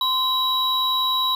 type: tone pair together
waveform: triangle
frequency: 1034 / 3890 Hz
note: C6 / B7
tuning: -21 / -27 cents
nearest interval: octave + major seventh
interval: 2294 cents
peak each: -21 / -19 dBFS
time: 0.01-1.35 s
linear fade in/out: 2 ms
effects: none